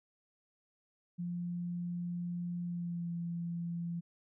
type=tone with pitch glide; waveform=sine; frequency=174.61 to 170.62 Hz; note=F3 to F3; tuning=0 to -40 cents; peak=-35 dBFS; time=1.18-4.01 s; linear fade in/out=20 ms; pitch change=-40 cents; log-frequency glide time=2.63-3.12 s; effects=none